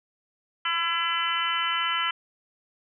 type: harmonic tone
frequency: 336.1 Hz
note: E4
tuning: 34 cents sharp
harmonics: 3 / 4 / 5 / 6 / 7 / 8 / 9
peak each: -33 / -28 / -34 / -32 / -36 / -36 / -29 dBFS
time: 0.65-2.11 s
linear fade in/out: 5 ms
effects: none